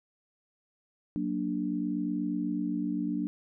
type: chord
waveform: sine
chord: Gb augmented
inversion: none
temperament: equal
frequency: 185 / 233.1 / 293.7 Hz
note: Gb3 / Bb3 / D4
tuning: 0 / 0 / 0 cents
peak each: -34 / -34 / -31 dBFS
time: 1.16-3.27 s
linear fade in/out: 0 ms
effects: none